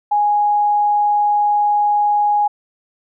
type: tone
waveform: sine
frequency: 829 Hz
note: G#5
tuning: 3 cents flat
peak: -12 dBFS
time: 0.11-2.48 s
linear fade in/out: 10 ms
effects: none